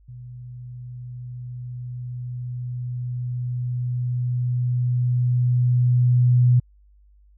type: tone with level ramp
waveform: sine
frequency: 123.5 Hz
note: B2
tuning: in tune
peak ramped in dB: -36 to -12 dBFS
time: 0.08-6.6 s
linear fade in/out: 10 ms
effects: added 50 Hz sine -51 dBFS peak until 7.37 s